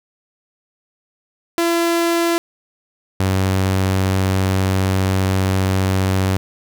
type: tone pair in turn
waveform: sawtooth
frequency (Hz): 338.4 / 94.96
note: E4 / F#2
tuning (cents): +45 / +45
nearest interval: octave + minor seventh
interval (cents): 2200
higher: first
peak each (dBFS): -11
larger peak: neither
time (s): 1.58-2.38 / 3.2-6.37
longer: second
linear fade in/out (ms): 0
effects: none